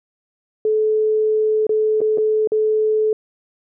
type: tone with dropouts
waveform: sine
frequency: 432.3 Hz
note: A4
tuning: 31 cents flat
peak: -14 dBFS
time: 0.65-3.13 s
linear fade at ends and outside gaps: 2 ms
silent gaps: 1.668-1.693 / 2.006-2.015 / 2.175-2.182 / 2.474-2.519 s
effects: none